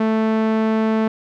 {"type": "tone with low-pass filter", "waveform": "sawtooth", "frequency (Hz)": 220.2, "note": "A3", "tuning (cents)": 2, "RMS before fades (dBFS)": -18, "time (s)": [0, 1.08], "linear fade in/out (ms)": 5, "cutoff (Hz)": 1900, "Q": 0.54, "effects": []}